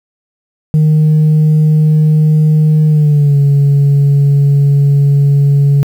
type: tone with pitch glide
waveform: sine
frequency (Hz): 154.2 to 141.4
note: D#3 to C#3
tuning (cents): -15 to +35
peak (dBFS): -3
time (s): 0.74-5.83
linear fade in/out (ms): 0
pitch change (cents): -150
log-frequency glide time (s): 2.87-3.37
effects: tanh soft clip ceiling -4 dBFS + 7-bit